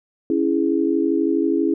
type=chord; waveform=sine; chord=C# minor; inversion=none; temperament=equal; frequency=277.2 / 329.6 / 415.3 Hz; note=C#4 / E4 / G#4; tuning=0 / 0 / 0 cents; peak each=-21 / -19 / -23 dBFS; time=0.3-1.74 s; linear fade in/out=2 ms; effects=none